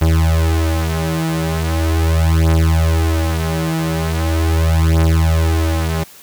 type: beating tone pair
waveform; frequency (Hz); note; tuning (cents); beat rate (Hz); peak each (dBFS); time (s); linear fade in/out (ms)
35% pulse; 80.7 / 81.1; E2 / E2; -36 / -28; 0.4; -14; 0.01-6.04; 10
effects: white hiss -41 dBFS RMS until 6.22 s